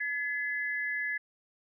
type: tone pair together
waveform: sine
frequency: 1705.3 / 2028 Hz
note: G#6 / B6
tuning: +45 / +45 cents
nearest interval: minor third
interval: 300 cents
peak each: -32 / -34 dBFS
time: 0-1.18 s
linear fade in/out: 10 ms
effects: none